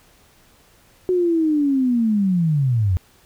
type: linear sweep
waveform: sine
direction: down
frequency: 370 to 85.4 Hz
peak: -15 dBFS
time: 1.09-2.97 s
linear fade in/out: 0 ms
effects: pink hiss -54 dBFS RMS until 3.25 s